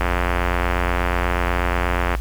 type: click train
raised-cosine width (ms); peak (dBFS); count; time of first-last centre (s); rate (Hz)
0.5; -5; 190; 0.01-2.15; 88.3
effects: added 56 Hz sine -21 dBFS peak until 2.2 s + pink hiss -41 dBFS RMS until 2.2 s